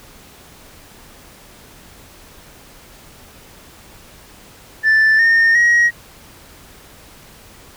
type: tone with pitch steps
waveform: sine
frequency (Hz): 1762 / 1827.3 / 1895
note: A6 / A#6 / A#6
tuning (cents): +2 / -35 / +28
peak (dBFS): -7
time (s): 4.83-5.91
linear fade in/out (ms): 50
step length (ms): 360
effects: tanh soft clip ceiling -8 dBFS + pink hiss -43 dBFS RMS until 7.76 s